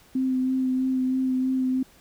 sine tone with vibrato, 259.2 Hz, C4, 16 cents flat, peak -21 dBFS, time 0.15-1.83 s, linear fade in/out 5 ms, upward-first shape sine, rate 3.1 Hz, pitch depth 16 cents each way, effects pink hiss -55 dBFS RMS until 2 s

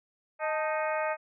harmonic tone with a mistuned harmonic, 311.1 Hz, D#4, in tune, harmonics 2 / 3 / 4 / 5 / 6 / 7 / 8, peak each -30 / -34 / -36 / -38 / -40 / -41 / -42 dBFS, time 0.39-1.17 s, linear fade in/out 50 ms, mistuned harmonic 3, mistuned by -88 cents, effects none

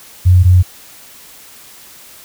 sine tone pair in turn, 90.7 / 90.7 Hz, F#2 / F#2, -34 / -34 cents, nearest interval unison, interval 0 cents, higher neither, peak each -4 dBFS, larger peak neither, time 0.25-0.44 / 0.44-0.63 s, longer neither, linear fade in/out 20 ms, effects white hiss -39 dBFS RMS until 2.24 s

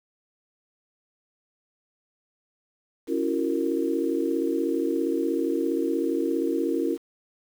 sine chord, F# dominant seventh, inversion second, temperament just, 277.5 / 333 / 370 / 462.5 Hz, C#4 / E4 / F#4 / A#4, +2 / +18 / 0 / -14 cents, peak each -28 / -26 / -31 / -29 dBFS, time 3.07-6.98 s, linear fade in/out 50 ms, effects 8-bit

